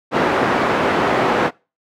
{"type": "band-pass noise", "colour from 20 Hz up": "pink", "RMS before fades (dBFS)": -17, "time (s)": [0.11, 1.51], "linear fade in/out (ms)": 50, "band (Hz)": [270, 1600], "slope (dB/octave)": 12, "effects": ["noise-tail reverb RT60 0.3 s tail -24 dB re dry"]}